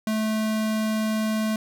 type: tone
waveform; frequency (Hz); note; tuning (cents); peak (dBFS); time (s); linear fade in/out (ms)
square; 217.5; A3; -20; -23; 0.07-1.56; 2
effects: none